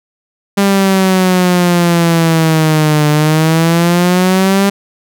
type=exponential two-way sweep; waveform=sawtooth; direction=down then up; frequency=200 to 149.3 to 200 Hz; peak=-4 dBFS; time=0.57-4.7 s; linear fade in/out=10 ms; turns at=3.09 s; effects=none